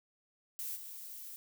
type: noise with level steps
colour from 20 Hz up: violet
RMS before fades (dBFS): -40 / -47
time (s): 0.59-1.36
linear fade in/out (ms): 0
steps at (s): 0.75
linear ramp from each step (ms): 20
effects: none